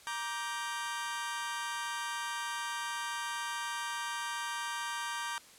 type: chord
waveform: sawtooth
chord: G minor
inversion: first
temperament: just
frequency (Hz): 940.8 / 1176 / 1568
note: Bb5 / D6 / G6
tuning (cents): +16 / +2 / 0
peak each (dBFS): -35 / -37 / -36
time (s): 0.07-5.38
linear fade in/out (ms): 0
effects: white hiss -56 dBFS RMS until 5.58 s + low-pass 10000 Hz 12 dB/octave